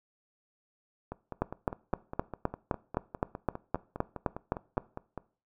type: two click trains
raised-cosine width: 1 ms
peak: -13 / -23 dBFS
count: 14 / 21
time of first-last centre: 1.42-4.779 / 1.12-5.177 s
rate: 3.87 / 4.93 Hz
effects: noise-tail reverb RT60 0.4 s tail -20 dB re dry